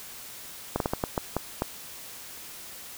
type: slowing click train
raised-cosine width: 1 ms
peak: -11 dBFS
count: 8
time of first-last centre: 0.76-1.621 s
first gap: 42 ms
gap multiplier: 1.35
effects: white hiss -43 dBFS RMS until 2.97 s